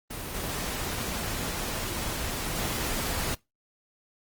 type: noise with level steps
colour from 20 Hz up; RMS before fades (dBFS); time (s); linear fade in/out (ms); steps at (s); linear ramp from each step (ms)
pink; -36 / -32 / -30; 0.1-3.35; 10; 0.34 / 2.56; 10
effects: noise-tail reverb RT60 0.2 s tail -22 dB re dry + Opus 24 kbps